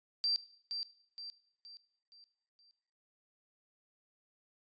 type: tone with echo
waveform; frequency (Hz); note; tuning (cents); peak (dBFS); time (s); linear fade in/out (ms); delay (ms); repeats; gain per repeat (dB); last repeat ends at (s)
sine; 4699; D8; 0; -29; 0.24-0.36; 0; 470; 5; -7; 2.71
effects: noise-tail reverb RT60 0.7 s tail -17 dB re dry + resampled to 16000 Hz